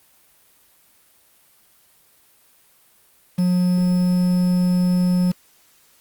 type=tone with quantisation; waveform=triangle; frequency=180 Hz; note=F#3; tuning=47 cents flat; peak=-13 dBFS; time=3.38-5.32 s; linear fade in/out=10 ms; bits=6; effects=white hiss -56 dBFS RMS until 6 s + Opus 32 kbps